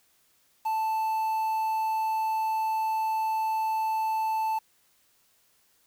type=tone with quantisation; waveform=triangle; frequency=880 Hz; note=A5; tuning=in tune; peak=-23 dBFS; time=0.65-4.59 s; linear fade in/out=10 ms; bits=8; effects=white hiss -66 dBFS RMS until 5.86 s